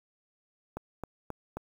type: click train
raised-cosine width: 1 ms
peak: -22 dBFS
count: 4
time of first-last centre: 0.77-1.57 s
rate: 3.75 Hz
effects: 8-bit